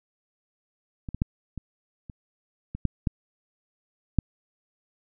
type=clicks; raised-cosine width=5 ms; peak=-22 / -20 / -10 / -22 / -27 / -21 / -10 / -11 / -7 dBFS; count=9; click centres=1.088 / 1.146 / 1.219 / 1.577 / 2.098 / 2.75 / 2.853 / 3.072 / 4.187 s; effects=none